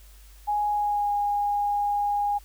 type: tone with pitch glide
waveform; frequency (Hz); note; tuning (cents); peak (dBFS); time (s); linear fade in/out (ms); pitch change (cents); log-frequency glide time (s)
sine; 831 to 819.1; G#5 to G#5; +1 to -24; -22; 0.47-2.39; 20; -25; 0.71-1.13
effects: added 50 Hz sine -47 dBFS peak until 2.44 s + white hiss -56 dBFS RMS until 2.44 s